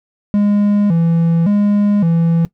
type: tone with vibrato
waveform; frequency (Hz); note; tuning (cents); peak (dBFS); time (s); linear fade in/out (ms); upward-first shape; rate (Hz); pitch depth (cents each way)
triangle; 185; F#3; 0; -8; 0.34-2.45; 0; square; 0.89; 180
effects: noise-tail reverb RT60 0.1 s tail -18 dB re dry